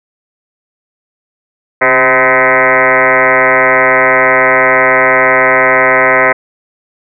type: tone with frequency modulation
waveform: sine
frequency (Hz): 1276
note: D#6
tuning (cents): +43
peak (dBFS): -5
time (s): 1.81-6.33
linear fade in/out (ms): 10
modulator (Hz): 126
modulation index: 6.9
effects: none